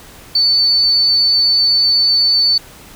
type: tone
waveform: triangle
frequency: 4504 Hz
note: C#8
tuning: 27 cents sharp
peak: -6 dBFS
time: 0.35-2.58 s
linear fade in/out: 5 ms
effects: tanh soft clip ceiling -8 dBFS + pink hiss -39 dBFS RMS until 2.95 s